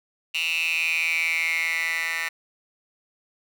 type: tone with high-pass filter sweep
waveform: 10% pulse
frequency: 164.81 Hz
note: E3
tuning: in tune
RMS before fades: -25 dBFS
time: 0.34-2.29 s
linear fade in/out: 10 ms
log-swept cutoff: 2800 to 1800 Hz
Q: 9.7
effects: none